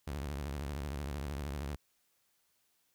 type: tone with vibrato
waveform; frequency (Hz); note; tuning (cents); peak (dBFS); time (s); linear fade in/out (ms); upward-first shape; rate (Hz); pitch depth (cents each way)
sawtooth; 71.1; C#2; +45; -33; 0.07-1.76; 5; triangle; 13; 210
effects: white hiss -75 dBFS RMS until 2.94 s